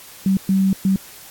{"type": "tone bursts at uneven times", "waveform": "sine", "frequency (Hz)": 192.2, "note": "G3", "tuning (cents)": -34, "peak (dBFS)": -13, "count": 3, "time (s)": [[0.26, 0.37], [0.49, 0.73], [0.85, 0.96]], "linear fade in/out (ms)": 2, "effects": ["white hiss -41 dBFS RMS until 1.3 s", "AAC 64 kbps"]}